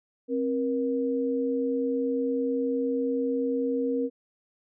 sine tone pair together, 265.8 / 474.7 Hz, C4 / A#4, +27 / +31 cents, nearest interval minor seventh, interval 1004 cents, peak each -27 dBFS, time 0.28-4.1 s, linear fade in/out 50 ms, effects none

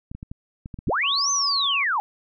clicks, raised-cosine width 5 ms, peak -22 dBFS, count 8, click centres 0.115 / 0.15 / 0.229 / 0.315 / 0.659 / 0.742 / 0.789 / 0.894 s
sine linear two-way sweep, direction up then down, 46.71 to 6272 to 769 Hz, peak -20 dBFS, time 0.87-2 s, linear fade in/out 0 ms, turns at 1.31 s
sine tone, 1118 Hz, C#6, 14 cents sharp, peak -27 dBFS, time 1.03-1.84 s, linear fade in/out 10 ms
effects none

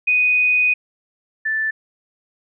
sine tone pair in turn, 2489 / 1760 Hz, D#7 / A6, 0 / 0 cents, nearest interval tritone, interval 600 cents, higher first, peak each -13 / -18 dBFS, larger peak first, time 0.07-0.74 / 1.45-1.71 s, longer first, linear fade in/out 10 ms, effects none

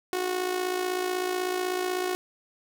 sawtooth tone with amplitude modulation, 366.1 Hz, F#4, 18 cents flat, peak -20 dBFS, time 0.13-2.15 s, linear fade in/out 0 ms, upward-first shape sine, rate 56.1 Hz, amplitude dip 60%, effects none

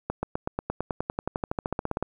accelerating click train, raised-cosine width 1 ms, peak -13 dBFS, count 23, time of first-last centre 0.1-2.026 s, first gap 130 ms, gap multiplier 0.96, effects 9-bit

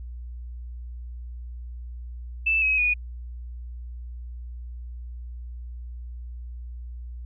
sine tone with pitch steps, 2640 / 2550 / 2463 Hz, E7 / D#7 / D#7, +2 / +42 / -18 cents, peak -19 dBFS, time 2.46-2.94 s, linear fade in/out 10 ms, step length 160 ms, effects added 60 Hz sine -34 dBFS peak until 7.25 s

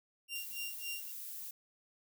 sawtooth tone with tremolo, 2780 Hz, F7, 9 cents flat, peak -35 dBFS, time 0.28-1.12 s, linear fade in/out 50 ms, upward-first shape sine, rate 3.6 Hz, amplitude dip 100%
violet noise, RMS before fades -45 dBFS, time 0.35-1.51 s, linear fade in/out 5 ms
effects none

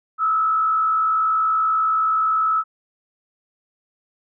sine tone with frequency modulation, 1300 Hz, E6, 24 cents flat, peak -16 dBFS, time 0.18-2.64 s, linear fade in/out 50 ms, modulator 60.4 Hz, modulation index 0.51, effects none

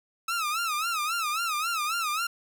sawtooth tone with vibrato, 1290 Hz, E6, 38 cents flat, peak -23 dBFS, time 0.28-2.27 s, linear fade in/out 5 ms, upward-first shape sine, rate 3.7 Hz, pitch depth 140 cents each way, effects none

